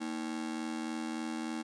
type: ring-modulated tone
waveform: 45% pulse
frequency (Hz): 273.8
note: C#4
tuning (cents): -21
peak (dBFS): -32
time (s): 0-1.63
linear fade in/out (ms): 20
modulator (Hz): 41.7
effects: resampled to 22050 Hz